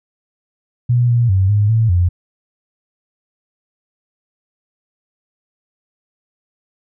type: tone with pitch steps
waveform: sine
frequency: 121.7 / 119.3 / 95.2 / 103.8 / 112.4 / 88.4 Hz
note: B2 / A#2 / F#2 / G#2 / A2 / F2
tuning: -25 / +41 / +50 / 0 / +37 / +22 cents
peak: -10 dBFS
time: 0.89-2.09 s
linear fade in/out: 10 ms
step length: 200 ms
effects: none